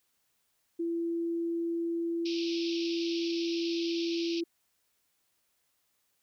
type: tone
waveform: sine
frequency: 336.5 Hz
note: E4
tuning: 36 cents sharp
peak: -29 dBFS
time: 0.79-4.44 s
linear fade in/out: 10 ms
type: band-pass noise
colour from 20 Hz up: white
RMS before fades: -40 dBFS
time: 2.25-4.41 s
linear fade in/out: 10 ms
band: 2400 to 5500 Hz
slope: 96 dB/octave
effects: white hiss -75 dBFS RMS until 6.22 s